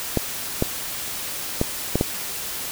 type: clicks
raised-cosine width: 2 ms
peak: -5 dBFS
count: 5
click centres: 0.173 / 0.624 / 1.614 / 1.956 / 2.011 s
effects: white hiss -30 dBFS RMS until 2.71 s